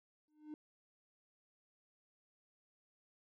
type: tone with exponential growth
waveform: triangle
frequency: 303.5 Hz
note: D#4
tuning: 43 cents flat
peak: -39 dBFS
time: 0.28-0.54 s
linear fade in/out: 1 ms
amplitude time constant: 55 ms
effects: tanh soft clip ceiling -37 dBFS